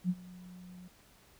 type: tone with ADSR envelope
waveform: sine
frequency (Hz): 180.7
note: F#3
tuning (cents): -41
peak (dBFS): -25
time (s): 0.04-0.88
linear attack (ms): 54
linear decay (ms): 47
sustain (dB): -22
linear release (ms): 5
effects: pink hiss -62 dBFS RMS until 1.39 s